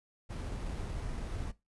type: noise with sample-and-hold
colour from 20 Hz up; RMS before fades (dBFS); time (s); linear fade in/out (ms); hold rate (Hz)
brown; -38; 0.29-1.52; 20; 7350
effects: noise-tail reverb RT60 0.2 s tail -18 dB re dry + resampled to 24000 Hz

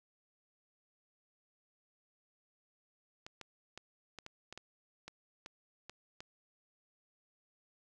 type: clicks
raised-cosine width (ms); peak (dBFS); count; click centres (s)
0.2; -29; 11; 3.265 / 3.413 / 3.776 / 4.187 / 4.264 / 4.526 / 4.576 / 5.08 / 5.461 / 5.896 / 6.205
effects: none

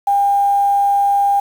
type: tone with quantisation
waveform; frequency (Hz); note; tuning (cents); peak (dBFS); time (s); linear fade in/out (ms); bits
sine; 803; G5; +41; -11; 0.07-1.4; 5; 6
effects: none

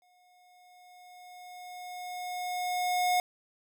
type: tone with exponential growth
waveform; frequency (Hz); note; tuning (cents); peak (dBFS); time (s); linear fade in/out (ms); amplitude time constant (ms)
square; 723; F#5; -40; -24; 0.02-3.2; 1; 690
effects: none

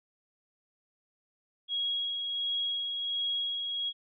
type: tone with tremolo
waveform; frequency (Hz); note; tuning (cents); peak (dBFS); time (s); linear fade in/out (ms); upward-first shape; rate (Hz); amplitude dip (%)
sine; 3306; G#7; -9; -28; 1.68-3.93; 50; sine; 1.4; 35
effects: none

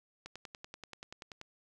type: click train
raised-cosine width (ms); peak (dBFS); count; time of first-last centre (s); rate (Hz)
0.2; -28; 13; 0.26-1.414; 10.4
effects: none

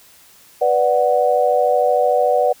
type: chord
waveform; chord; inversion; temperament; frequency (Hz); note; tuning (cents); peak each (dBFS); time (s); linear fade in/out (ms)
sine; B minor; none; equal; 493.9 / 587.3 / 740; B4 / D5 / F#5; 0 / 0 / 0; -17; 0.61-2.53; 10
effects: white hiss -48 dBFS RMS until 2.6 s

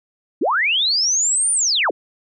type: linear two-way sweep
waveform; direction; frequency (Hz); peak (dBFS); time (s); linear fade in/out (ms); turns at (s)
sine; up then down; 212.3 to 9380 to 212.3; -15; 0.41-1.91; 10; 1.52
effects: none

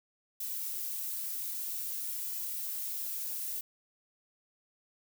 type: noise with flanger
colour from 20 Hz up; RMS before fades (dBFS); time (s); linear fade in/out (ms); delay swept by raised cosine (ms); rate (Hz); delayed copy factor
violet; -37; 0.4-3.61; 5; 2 to 3.1; 0.52; +0.55
effects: none

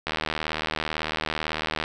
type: click train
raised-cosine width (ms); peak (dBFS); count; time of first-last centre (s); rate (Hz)
0.3; -10; 139; 0.07-1.839; 78
effects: none

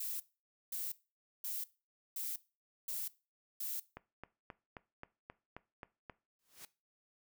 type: noise bursts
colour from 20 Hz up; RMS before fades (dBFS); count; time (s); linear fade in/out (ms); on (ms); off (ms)
violet; -40; 6; 0-3.8; 5; 200; 520
type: click train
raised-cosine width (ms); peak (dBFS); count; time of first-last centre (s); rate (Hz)
0.5; -31; 9; 3.97-6.098; 3.76
type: noise with exponential growth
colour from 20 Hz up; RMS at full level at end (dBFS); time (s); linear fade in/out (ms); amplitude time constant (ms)
white; -48; 6.39-6.65; 2; 55
effects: noise-tail reverb RT60 0.3 s tail -19 dB re dry

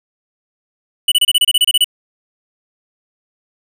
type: tone bursts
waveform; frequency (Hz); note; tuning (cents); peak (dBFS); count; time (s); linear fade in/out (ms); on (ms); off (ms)
square; 2960; F#7; 0; -9; 12; 1.08-1.844; 5; 38; 28
effects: none

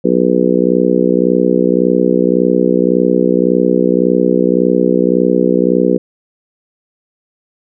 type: harmonic tone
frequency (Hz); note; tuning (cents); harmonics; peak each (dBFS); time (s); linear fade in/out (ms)
61.8; B1; +2; 3 / 4 / 5 / 6 / 7 / 8; -16 / -16 / -16 / -16 / -16 / -16; 0.04-5.98; 10
effects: none

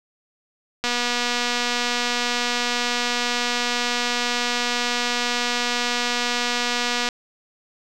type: click train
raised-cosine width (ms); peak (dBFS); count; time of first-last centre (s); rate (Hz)
0.2; -6; 1513; 0.84-7.088; 242
effects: none

